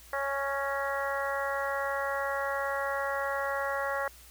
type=harmonic tone with a mistuned harmonic; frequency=277.2 Hz; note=C#4; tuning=in tune; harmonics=2 / 3 / 4 / 5 / 6 / 7; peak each=-33 / -37 / -36 / -37 / -38 / -38 dBFS; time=0.13-4.08 s; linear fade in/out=2 ms; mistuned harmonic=7; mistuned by=-19 cents; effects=added 60 Hz sine -55 dBFS peak until 4.3 s + white hiss -54 dBFS RMS until 4.3 s